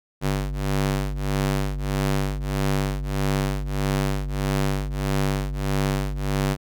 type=ring-modulated tone; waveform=sawtooth; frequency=98 Hz; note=G2; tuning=in tune; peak=-15 dBFS; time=0.21-6.57 s; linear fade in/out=50 ms; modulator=48.2 Hz; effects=none